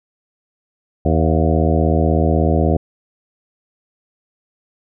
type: harmonic tone with a mistuned harmonic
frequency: 80 Hz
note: D#2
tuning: 49 cents sharp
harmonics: 1 / 2 / 3 / 4 / 5 / 6 / 7 / 8 / 9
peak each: -16 / -19 / -21 / -22 / -23 / -24 / -24 / -25 / -26 dBFS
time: 1.05-2.77 s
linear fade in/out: 5 ms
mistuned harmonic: 8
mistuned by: +63 cents
effects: none